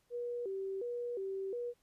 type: tone with vibrato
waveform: sine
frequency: 431.7 Hz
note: A4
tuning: 33 cents flat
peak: -36 dBFS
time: 0.1-1.74 s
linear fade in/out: 50 ms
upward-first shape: square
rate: 1.4 Hz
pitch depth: 190 cents each way
effects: pink hiss -75 dBFS RMS until 1.82 s + resampled to 32000 Hz